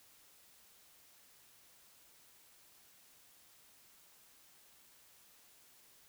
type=silence; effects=white hiss -64 dBFS RMS until 6.08 s